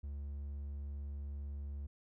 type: tone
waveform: triangle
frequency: 71.1 Hz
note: C#2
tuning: 45 cents sharp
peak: -38 dBFS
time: 0.03-1.87 s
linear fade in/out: 10 ms
effects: none